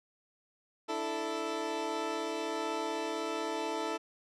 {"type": "chord", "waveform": "20% pulse", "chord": "D suspended second", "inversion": "none", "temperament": "equal", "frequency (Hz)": [293.7, 329.6, 440], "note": ["D4", "E4", "A4"], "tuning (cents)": [0, 0, 0], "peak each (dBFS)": [-37, -32, -31], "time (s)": [0.88, 3.98], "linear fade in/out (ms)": 20, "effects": ["low-pass 7000 Hz 12 dB/octave"]}